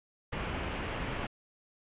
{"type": "low-pass noise", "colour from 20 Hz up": "pink", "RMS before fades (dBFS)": -36, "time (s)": [0.32, 1.27], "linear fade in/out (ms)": 10, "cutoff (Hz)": 3200, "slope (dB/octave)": 48, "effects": ["resampled to 8000 Hz"]}